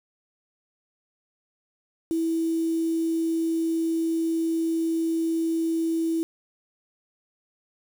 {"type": "tone with quantisation", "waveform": "sine", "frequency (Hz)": 327.6, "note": "E4", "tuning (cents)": -11, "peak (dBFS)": -22, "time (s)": [2.11, 6.23], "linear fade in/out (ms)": 0, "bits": 7, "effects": []}